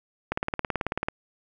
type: click train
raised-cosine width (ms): 0.5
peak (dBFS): -11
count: 15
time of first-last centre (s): 0.32-1.085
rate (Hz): 18.3
effects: none